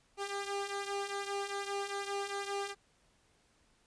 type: tone with flanger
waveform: sawtooth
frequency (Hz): 399.7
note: G4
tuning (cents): +34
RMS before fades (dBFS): -38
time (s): 0.17-2.75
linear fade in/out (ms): 50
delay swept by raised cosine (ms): 1.9 to 2.9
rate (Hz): 2.5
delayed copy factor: -0.65
effects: pink hiss -70 dBFS RMS until 3.86 s + resampled to 22050 Hz